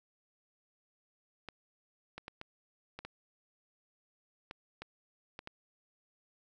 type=clicks; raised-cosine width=0.3 ms; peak=-27 dBFS; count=10; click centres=1.487 / 2.18 / 2.281 / 2.414 / 2.99 / 3.05 / 4.511 / 4.82 / 5.391 / 5.474 s; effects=none